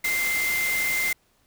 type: tone in noise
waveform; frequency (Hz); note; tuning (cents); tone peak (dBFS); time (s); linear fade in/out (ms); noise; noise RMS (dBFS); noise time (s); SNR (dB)
sine; 2087; C7; -5; -23; 0.04-1.13; 5; white; -30; 0.04-1.13; +4
effects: pink hiss -65 dBFS RMS until 1.46 s